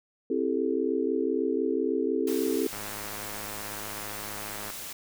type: chord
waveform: sine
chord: A minor seventh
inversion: first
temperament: just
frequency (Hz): 264 / 330 / 396 / 440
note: C4 / E4 / G4 / A4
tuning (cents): +16 / +2 / +18 / 0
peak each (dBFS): -30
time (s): 0.3-2.67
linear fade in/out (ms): 5
type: noise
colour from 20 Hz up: white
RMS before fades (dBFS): -39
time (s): 2.27-4.93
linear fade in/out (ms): 5
type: click train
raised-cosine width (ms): 0.5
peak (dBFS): -24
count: 206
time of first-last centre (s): 2.73-4.701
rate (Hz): 104
effects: none